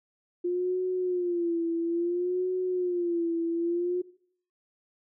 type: tone with vibrato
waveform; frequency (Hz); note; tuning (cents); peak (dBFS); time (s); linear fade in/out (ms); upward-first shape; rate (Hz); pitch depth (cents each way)
sine; 350.7; F4; +7; -25; 0.44-4.02; 10; sine; 0.59; 86
effects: noise-tail reverb RT60 0.6 s tail -20 dB re dry